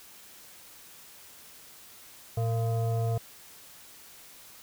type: tone with frequency modulation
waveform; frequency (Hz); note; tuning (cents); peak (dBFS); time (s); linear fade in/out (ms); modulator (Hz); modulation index
sine; 114.3; A#2; -34; -25; 2.37-3.18; 5; 572; 0.61
effects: white hiss -51 dBFS RMS until 4.62 s